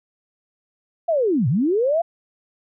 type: linear two-way sweep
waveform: sine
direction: down then up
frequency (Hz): 698.5 to 110.3 to 698.5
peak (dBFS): -16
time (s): 1.08-2.02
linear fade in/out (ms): 10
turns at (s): 1.48
effects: none